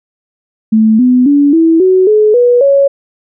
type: tone with pitch steps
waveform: sine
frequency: 219.4 / 250.6 / 286.2 / 326.8 / 373.3 / 426.3 / 486.9 / 556.1 Hz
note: A3 / B3 / D4 / E4 / F#4 / G#4 / B4 / C#5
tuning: -5 / +25 / -45 / -15 / +15 / +45 / -25 / +5 cents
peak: -4 dBFS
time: 0.72-2.88 s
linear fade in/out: 10 ms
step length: 270 ms
effects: none